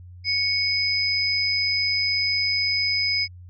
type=tone pair together; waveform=sine; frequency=2217 / 5019 Hz; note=C#7 / D#8; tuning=0 / +14 cents; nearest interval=octave + major second; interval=1414 cents; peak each=-24 / -22 dBFS; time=0.24-3.28 s; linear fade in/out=50 ms; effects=added 89 Hz sine -40 dBFS peak until 3.49 s